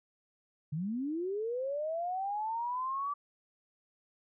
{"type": "linear sweep", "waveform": "sine", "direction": "up", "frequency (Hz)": [140.5, 1162], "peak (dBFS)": -32, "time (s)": [0.72, 3.14], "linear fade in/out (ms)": 10, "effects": []}